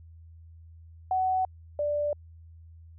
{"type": "tone pair in turn", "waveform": "sine", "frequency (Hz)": [749, 588.2], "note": ["F#5", "D5"], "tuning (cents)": [21, 3], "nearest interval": "major third", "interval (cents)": 418, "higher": "first", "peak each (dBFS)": [-23, -25], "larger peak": "first", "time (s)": [[1.11, 1.45], [1.79, 2.13]], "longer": "neither", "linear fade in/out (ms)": 2, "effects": ["added 82 Hz sine -47 dBFS peak until 2.98 s"]}